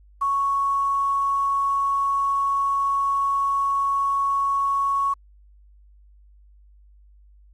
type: tone with quantisation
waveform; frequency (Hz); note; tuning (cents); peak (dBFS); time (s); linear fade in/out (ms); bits
sine; 1108.7; C#6; 0; -19; 0.21-5.14; 10; 8
effects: added 50 Hz sine -49 dBFS peak until 7.53 s + AAC 32 kbps